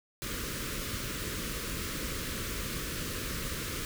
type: band-stop noise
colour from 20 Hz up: pink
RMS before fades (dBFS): -36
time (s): 0.22-3.85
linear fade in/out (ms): 0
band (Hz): 560 to 1100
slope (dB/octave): 48
effects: none